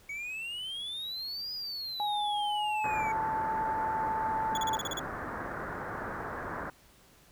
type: exponential two-way sweep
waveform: triangle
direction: up then down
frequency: 2237 to 4978 to 2237 Hz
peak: -34 dBFS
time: 0.09-3.12 s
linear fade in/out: 5 ms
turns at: 1.53 s
type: tone with pitch glide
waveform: sine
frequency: 830.6 to 880 Hz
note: G#5 to A5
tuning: 0 to 0 cents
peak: -29 dBFS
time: 2-4.77 s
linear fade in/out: 0 ms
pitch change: +100 cents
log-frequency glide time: 2.48-3.13 s
type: low-pass noise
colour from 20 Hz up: white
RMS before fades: -38 dBFS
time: 2.84-6.7 s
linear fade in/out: 2 ms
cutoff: 1700 Hz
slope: 48 dB/octave
type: tone bursts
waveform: 30% pulse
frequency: 3390 Hz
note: G#7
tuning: 35 cents sharp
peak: -31 dBFS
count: 8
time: 4.55-4.994 s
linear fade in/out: 2 ms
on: 24 ms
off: 36 ms
effects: pink hiss -60 dBFS RMS until 7.31 s